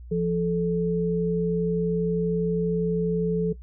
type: tone pair together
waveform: sine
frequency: 172.41 / 434.9 Hz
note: F3 / A4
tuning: -22 / -20 cents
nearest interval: octave + major third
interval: 1602 cents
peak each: -24 dBFS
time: 0.11-3.53 s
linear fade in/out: 10 ms
effects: noise-tail reverb RT60 0.1 s tail -17 dB re dry + added 60 Hz sine -39 dBFS peak until 3.62 s